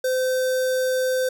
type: tone with notch filter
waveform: square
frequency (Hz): 514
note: C5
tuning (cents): -31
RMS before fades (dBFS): -22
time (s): 0.04-1.29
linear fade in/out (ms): 5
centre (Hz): 2600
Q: 1.8
effects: none